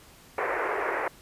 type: band-pass noise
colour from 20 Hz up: pink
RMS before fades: -29 dBFS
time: 0.38-1.08 s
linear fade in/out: 2 ms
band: 360 to 2200 Hz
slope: 48 dB/octave
effects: pink hiss -53 dBFS RMS until 1.21 s + resampled to 32000 Hz